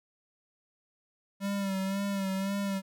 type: tone with vibrato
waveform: square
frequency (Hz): 195.6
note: G3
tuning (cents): -4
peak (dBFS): -30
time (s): 1.4-2.82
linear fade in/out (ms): 50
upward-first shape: sine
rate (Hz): 1.9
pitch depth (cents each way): 43
effects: none